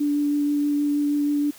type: tone with vibrato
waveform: sine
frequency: 291.1 Hz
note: D4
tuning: 15 cents flat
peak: -19 dBFS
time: 0-1.51 s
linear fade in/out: 10 ms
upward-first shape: triangle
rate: 6.3 Hz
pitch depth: 11 cents each way
effects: white hiss -47 dBFS RMS until 1.58 s